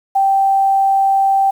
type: tone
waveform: sine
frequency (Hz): 781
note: G5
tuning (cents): -7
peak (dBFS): -10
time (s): 0.15-1.51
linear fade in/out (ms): 10
effects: 7-bit